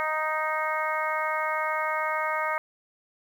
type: harmonic tone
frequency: 311.1 Hz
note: D#4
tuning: in tune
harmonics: 2 / 3 / 4 / 5 / 6 / 7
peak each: -32 / -31 / -30 / -35 / -35 / -33 dBFS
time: 0-2.58 s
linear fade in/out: 0 ms
effects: 9-bit